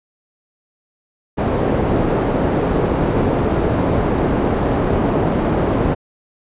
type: low-pass noise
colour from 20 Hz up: white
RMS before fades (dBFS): -17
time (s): 1.37-5.95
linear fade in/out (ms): 20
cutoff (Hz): 490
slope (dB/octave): 12
effects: resampled to 8000 Hz